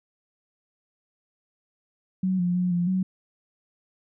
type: tone with pitch steps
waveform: sine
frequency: 186.9 / 177 / 180.2 / 174.6 / 186.8 Hz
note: F#3 / F3 / F#3 / F3 / F#3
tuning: +18 / +23 / -45 / 0 / +17 cents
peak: -21 dBFS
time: 2.23-3.03 s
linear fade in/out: 5 ms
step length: 160 ms
effects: none